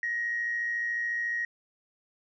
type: tone with amplitude modulation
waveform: sine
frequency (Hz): 1886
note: A#6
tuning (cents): +20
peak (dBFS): -25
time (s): 0.03-1.45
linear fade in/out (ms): 2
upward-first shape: sine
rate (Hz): 114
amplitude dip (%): 45
effects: tanh soft clip ceiling -22 dBFS